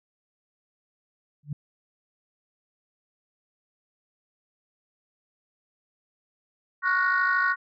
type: tone with exponential growth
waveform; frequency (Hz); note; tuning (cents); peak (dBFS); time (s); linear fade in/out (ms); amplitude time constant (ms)
sine; 146.2; D3; -7; -24; 1.43-1.53; 5; 21
type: chord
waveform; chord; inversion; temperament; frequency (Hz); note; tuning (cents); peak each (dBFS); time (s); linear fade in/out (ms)
sine; Gb major seventh; second; equal with one note detuned; 1108.7 / 1427.1 / 1480 / 1864.7; Db6 / F6 / Gb6 / Bb6; 0 / +37 / 0 / 0; -25 / -28 / -23 / -27; 6.82-7.56; 50
effects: tanh soft clip ceiling -14 dBFS